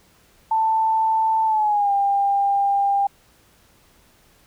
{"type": "tone with pitch glide", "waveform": "sine", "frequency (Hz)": [886, 798.5], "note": ["A5", "G5"], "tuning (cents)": [12, 32], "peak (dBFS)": -16, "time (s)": [0.51, 3.07], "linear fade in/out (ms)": 5, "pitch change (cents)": -180, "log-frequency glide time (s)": [1.45, 1.92], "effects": ["pink hiss -56 dBFS RMS until 4.46 s"]}